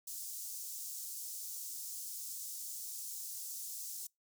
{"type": "high-pass noise", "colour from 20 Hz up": "pink", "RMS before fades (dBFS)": -44, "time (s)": [0.07, 4.07], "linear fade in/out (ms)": 5, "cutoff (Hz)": 6000, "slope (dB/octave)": 24, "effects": ["noise-tail reverb RT60 0.2 s tail -26 dB re dry"]}